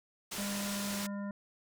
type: low-pass noise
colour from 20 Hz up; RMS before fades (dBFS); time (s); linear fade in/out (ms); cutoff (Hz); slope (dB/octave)
white; -40; 0.31-1.07; 10; 9500; 12
type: harmonic tone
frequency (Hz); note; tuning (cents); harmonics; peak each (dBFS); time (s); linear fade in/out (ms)
201.4; G3; +47; 1 / 3 / 5 / 7 / 9; -36 / -46 / -50 / -53 / -55; 0.38-1.31; 2
effects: none